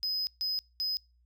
triangle tone bursts at uneven times, 5040 Hz, D#8, 21 cents sharp, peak -28 dBFS, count 3, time 0.03-0.27 / 0.41-0.59 / 0.8-0.97 s, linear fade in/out 0 ms, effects noise-tail reverb RT60 0.3 s tail -25 dB re dry + added 60 Hz sine -63 dBFS peak until 1.25 s

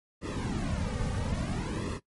brown noise with flanger, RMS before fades -32 dBFS, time 0.21-2 s, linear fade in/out 50 ms, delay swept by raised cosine 1.3 to 3 ms, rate 0.59 Hz, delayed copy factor -1, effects noise-tail reverb RT60 0.1 s tail -17 dB re dry + MP3 48 kbps

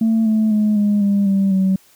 sine tone with pitch steps, 223.8 / 217.8 / 212 / 206.3 / 200.8 / 195.39 / 190.16 Hz, A3 / A3 / G#3 / G#3 / G3 / G3 / F#3, +30 / -17 / +36 / -11 / +42 / -5 / +48 cents, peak -11 dBFS, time 0.01-1.76 s, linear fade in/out 5 ms, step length 250 ms, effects tanh soft clip ceiling -10 dBFS + white hiss -52 dBFS RMS until 1.95 s

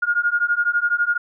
sine beating tone pair, 1419 / 1431 Hz, F6 / F6, +27 / +42 cents, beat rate 12 Hz, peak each -20 / -20 dBFS, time 0.02-1.18 s, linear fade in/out 10 ms, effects none

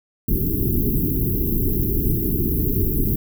pink band-stop noise, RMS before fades -20 dBFS, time 0.28-3.16 s, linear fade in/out 5 ms, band 420 to 12000 Hz, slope 96 dB/octave, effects none

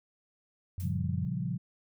sine tone, 92.5 Hz, F#2, in tune, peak -33 dBFS, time 0.78-1.25 s, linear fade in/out 0 ms
blue noise with exponential decay, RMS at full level -45 dBFS, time 0.8-1 s, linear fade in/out 0 ms, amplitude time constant 43 ms
sine chord, G half-diminished seventh, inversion first, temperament equal, 116.54 / 138.59 / 174.61 / 196 Hz, Bb2 / Db3 / F3 / G3, 0 / 0 / 0 / 0 cents, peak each -37 / -35 / -34 / -40 dBFS, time 0.82-1.58 s, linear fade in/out 20 ms
effects none

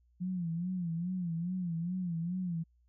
sine tone with vibrato, 174.61 Hz, F3, in tune, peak -32 dBFS, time 0.2-2.64 s, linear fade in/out 20 ms, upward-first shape sine, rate 2.4 Hz, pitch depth 110 cents each way, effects added 60 Hz sine -65 dBFS peak until 2.88 s

